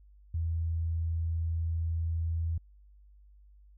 sine tone, 82.41 Hz, E2, in tune, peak -28 dBFS, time 0.34-2.58 s, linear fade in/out 5 ms, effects added 50 Hz sine -54 dBFS peak until 3.77 s

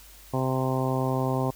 harmonic tone, 130.6 Hz, C3, 3 cents flat, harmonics 1 / 2 / 3 / 4 / 5 / 6 / 7 / 8, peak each -27 / -30 / -32 / -33 / -34 / -35 / -35 / -36 dBFS, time 0.33-1.51 s, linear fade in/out 10 ms, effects added 50 Hz sine -51 dBFS peak until 1.55 s + white hiss -51 dBFS RMS until 1.55 s

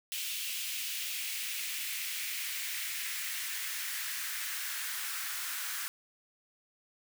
white noise with high-pass filter sweep, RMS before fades -37 dBFS, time 0.12-5.88 s, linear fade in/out 0 ms, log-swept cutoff 2800 to 1400 Hz, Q 2.3, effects none

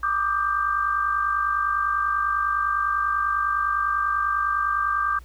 sine tone cluster, 1174 / 1224 / 1575 Hz, D6 / D#6 / G6, -1 / -29 / +8 cents, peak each -23 / -27 / -26 dBFS, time 0.03-5.19 s, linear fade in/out 5 ms, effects added 60 Hz sine -42 dBFS peak until 5.24 s + pink hiss -56 dBFS RMS until 5.24 s

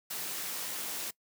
white noise with amplitude modulation, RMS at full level -35 dBFS, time 0.1-1.11 s, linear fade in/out 10 ms, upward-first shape sine, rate 263 Hz, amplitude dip 50%, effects noise-tail reverb RT60 0.1 s tail -22 dB re dry + high-pass 150 Hz 12 dB/octave

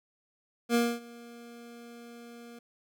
25% pulse tone with ADSR envelope, 236 Hz, A#3, 22 cents sharp, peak -18 dBFS, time 0.69-2.59 s, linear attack 56 ms, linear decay 250 ms, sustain -24 dB, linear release 5 ms, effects none

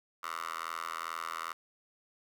10% pulse tone with high-pass filter, 82.41 Hz, E2, in tune, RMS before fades -39 dBFS, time 0.23-1.53 s, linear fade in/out 5 ms, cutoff 1200 Hz, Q 3.8, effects none

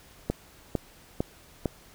click train, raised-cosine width 2 ms, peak -12 dBFS, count 4, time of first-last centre 0.3-1.657 s, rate 2.21 Hz, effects pink hiss -54 dBFS RMS until 1.94 s

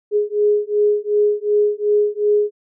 sine beating tone pair, 415.3 / 418 Hz, G#4 / G#4, 0 / +11 cents, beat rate 2.7 Hz, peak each -17 dBFS, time 0.11-2.51 s, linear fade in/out 50 ms, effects none

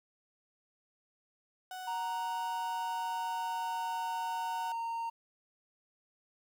35% pulse tone, 742 Hz, F#5, 5 cents sharp, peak -39 dBFS, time 1.71-4.72 s, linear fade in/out 2 ms
triangle tone with pitch glide, 932.3 to 921.1 Hz, A#5 to A#5, 0 to -21 cents, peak -32 dBFS, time 1.87-5.1 s, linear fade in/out 10 ms, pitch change -21 cents, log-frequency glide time 2.49-4.07 s
effects 11-bit

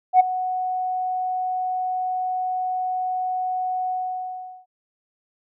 sine tone with ADSR envelope, 739 Hz, F#5, 2 cents flat, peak -6 dBFS, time 0.13-4.66 s, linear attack 69 ms, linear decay 14 ms, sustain -16 dB, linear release 760 ms, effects tanh soft clip ceiling -6 dBFS

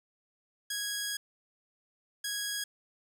10% pulse tone bursts at uneven times, 1655 Hz, G#6, 6 cents flat, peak -24 dBFS, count 2, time 0.7-1.17 / 2.24-2.64 s, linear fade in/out 5 ms, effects none

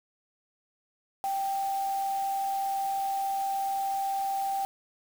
sine tone in noise, 784 Hz, G5, in tune, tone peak -27 dBFS, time 1.24-4.65 s, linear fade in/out 0 ms, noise white, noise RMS -45 dBFS, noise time 1.24-4.65 s, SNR +15 dB, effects none

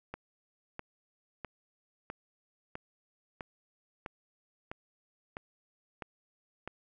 click train, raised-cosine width 0.5 ms, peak -24 dBFS, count 11, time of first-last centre 0.14-6.676 s, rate 1.53 Hz, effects none

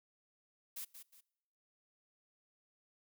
blue noise with echo, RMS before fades -44 dBFS, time 0.76-0.85 s, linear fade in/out 10 ms, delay 180 ms, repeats 2, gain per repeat -9 dB, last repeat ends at 1.21 s, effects noise-tail reverb RT60 0.9 s tail -24 dB re dry

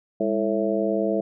harmonic tone with a mistuned harmonic, 110 Hz, A2, in tune, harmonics 2 / 3 / 4 / 5 / 6, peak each -27 / -27 / -27 / -27 / -27 dBFS, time 0.2-1.21 s, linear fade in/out 5 ms, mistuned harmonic 2, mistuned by -130 cents, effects none

